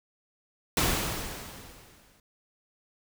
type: noise with exponential decay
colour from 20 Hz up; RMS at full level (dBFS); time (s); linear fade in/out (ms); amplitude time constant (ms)
pink; -23; 0.77-2.2; 2; 310
effects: none